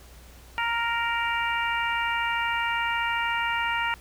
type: harmonic tone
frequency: 466.2 Hz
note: A#4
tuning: in tune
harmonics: 2 / 3 / 4 / 5 / 6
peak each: -28 / -30 / -31 / -32 / -33 dBFS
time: 0.58-3.94 s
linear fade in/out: 0 ms
effects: added 60 Hz sine -48 dBFS peak until 4 s + pink hiss -52 dBFS RMS until 4 s